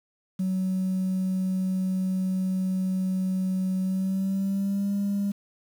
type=tone with pitch glide; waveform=sine; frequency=187.2 to 200.6 Hz; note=F#3 to G3; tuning=+20 to +40 cents; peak=-22 dBFS; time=0.39-5.32 s; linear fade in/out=10 ms; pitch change=+120 cents; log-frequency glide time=3.81-4.93 s; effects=tanh soft clip ceiling -20 dBFS + 8-bit